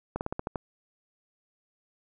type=slowing click train; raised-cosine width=1 ms; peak=-17 dBFS; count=7; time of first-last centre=0.16-0.558 s; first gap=49 ms; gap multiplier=1.12; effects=none